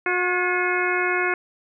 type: harmonic tone with a mistuned harmonic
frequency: 360.9 Hz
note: F#4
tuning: 43 cents flat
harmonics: 1 / 2 / 3 / 4 / 5 / 6 / 7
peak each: -25 / -30 / -29 / -26 / -28 / -26 / -32 dBFS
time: 0.06-1.34 s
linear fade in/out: 2 ms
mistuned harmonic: 5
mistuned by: -77 cents
effects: none